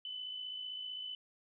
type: tone with amplitude modulation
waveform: sine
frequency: 3010 Hz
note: F#7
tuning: 29 cents sharp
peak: -38 dBFS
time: 0.05-1.15 s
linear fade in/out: 2 ms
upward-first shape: sine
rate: 55.6 Hz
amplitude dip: 45%
effects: none